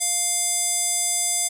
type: tone with band-pass filter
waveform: square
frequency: 700 Hz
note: F5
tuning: 4 cents sharp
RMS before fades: -23 dBFS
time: 0-1.49 s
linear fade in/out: 20 ms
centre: 8400 Hz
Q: 4.2
effects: none